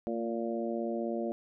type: harmonic tone with a mistuned harmonic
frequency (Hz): 116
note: A#2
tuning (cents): -8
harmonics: 2 / 3 / 4 / 5 / 6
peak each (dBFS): -35 / -36 / -40 / -37 / -42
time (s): 0.07-1.32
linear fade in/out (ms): 0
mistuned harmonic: 2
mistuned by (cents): -22
effects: none